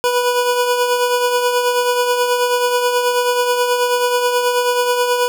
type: tone with tremolo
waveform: 25% pulse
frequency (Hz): 490.7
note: B4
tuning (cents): -11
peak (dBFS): -8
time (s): 0.04-5.28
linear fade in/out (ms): 0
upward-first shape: triangle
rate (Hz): 9.3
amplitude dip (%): 50
effects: none